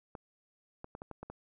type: clicks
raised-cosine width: 1 ms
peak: -29 dBFS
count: 7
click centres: 0.152 / 0.844 / 0.951 / 1.019 / 1.113 / 1.23 / 1.3 s
effects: none